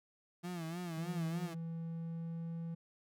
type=tone with vibrato; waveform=35% pulse; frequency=170 Hz; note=F3; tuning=46 cents flat; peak=-38 dBFS; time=0.43-1.55 s; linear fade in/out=20 ms; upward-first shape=sine; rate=3.3 Hz; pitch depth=99 cents each way
type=tone with pitch glide; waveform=triangle; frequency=165.1 to 166.34 Hz; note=E3 to E3; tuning=+3 to +16 cents; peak=-37 dBFS; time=0.97-2.75 s; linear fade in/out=10 ms; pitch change=+13 cents; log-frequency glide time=1.81-2.57 s
effects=none